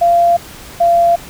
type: tone pair in turn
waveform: sine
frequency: 689 / 686.1 Hz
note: F5 / F5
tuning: -24 / -31 cents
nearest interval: unison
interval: 7 cents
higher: first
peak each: -7 dBFS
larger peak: neither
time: 0.01-0.37 / 0.8-1.16 s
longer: neither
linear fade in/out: 10 ms
effects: pink hiss -34 dBFS RMS until 1.29 s